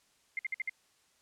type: tone bursts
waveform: sine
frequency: 2100 Hz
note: C7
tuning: 6 cents sharp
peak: -31 dBFS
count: 5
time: 0.37-0.695 s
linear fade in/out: 2 ms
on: 21 ms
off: 55 ms
effects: white hiss -69 dBFS RMS until 1.21 s + low-pass 9000 Hz 12 dB/octave